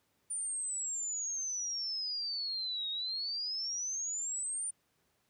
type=exponential two-way sweep; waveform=sine; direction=down then up; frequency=9260 to 3729 to 9260 Hz; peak=-34 dBFS; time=0.3-4.71 s; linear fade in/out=10 ms; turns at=2.9 s; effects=pink hiss -75 dBFS RMS until 5.29 s + high-pass 80 Hz 12 dB/octave